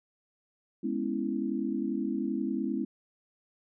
sine chord, C# minor seventh, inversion second, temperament equal, 207.7 / 246.9 / 277.2 / 329.6 Hz, G#3 / B3 / C#4 / E4, 0 / 0 / 0 / 0 cents, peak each -34 dBFS, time 0.83-2.85 s, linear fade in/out 10 ms, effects none

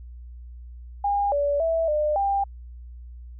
sine tone with pitch steps, 810 / 574 / 656 / 602 / 795 Hz, G#5 / D5 / E5 / D5 / G5, -43 / -40 / -9 / +43 / +24 cents, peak -20 dBFS, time 1.04-2.44 s, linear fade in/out 5 ms, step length 280 ms, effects added 60 Hz sine -38 dBFS peak until 3.39 s

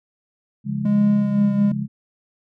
sine chord, Db major, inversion none, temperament just, 138.59 / 173.24 / 207.9 Hz, Db3 / F3 / Ab3, 0 / -14 / +2 cents, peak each -26 / -30 / -24 dBFS, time 0.64-1.88 s, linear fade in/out 50 ms
triangle tone with pitch glide, 206.2 to 203 Hz, G#3 to G#3, -12 to -39 cents, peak -14 dBFS, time 0.85-1.72 s, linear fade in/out 5 ms, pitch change -27 cents, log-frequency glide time 1.17-1.48 s
effects none

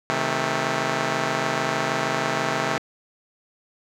5% pulse chord, A diminished, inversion first, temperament just, 132 / 158.4 / 220 Hz, C3 / Eb3 / A3, +16 / +31 / 0 cents, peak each -16 dBFS, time 0.1-2.78 s, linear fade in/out 0 ms, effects low-pass 6000 Hz 12 dB/octave + 8-bit

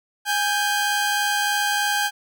sawtooth tone pair together, 825.6 / 1568 Hz, G#5 / G6, -10 / 0 cents, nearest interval major seventh, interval 1110 cents, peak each -19 dBFS, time 0.25-2.11 s, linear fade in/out 50 ms, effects none

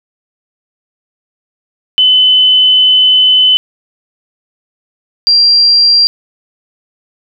sine tone pair in turn, 3024 / 4744 Hz, F#7 / D8, +37 / +17 cents, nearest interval minor sixth, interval 780 cents, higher second, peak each -4 dBFS, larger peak neither, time 1.98-3.57 / 5.27-6.07 s, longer first, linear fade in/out 0 ms, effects none

